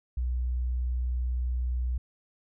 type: tone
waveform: sine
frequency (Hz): 61.74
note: B1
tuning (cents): 0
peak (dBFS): -26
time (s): 0.17-1.98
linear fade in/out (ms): 5
effects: none